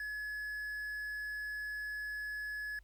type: tone with quantisation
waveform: triangle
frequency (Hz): 1700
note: G#6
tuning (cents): +40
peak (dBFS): -36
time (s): 0-2.79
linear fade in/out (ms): 2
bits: 10
effects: added 50 Hz sine -57 dBFS peak until 2.83 s + pink hiss -75 dBFS RMS until 2.83 s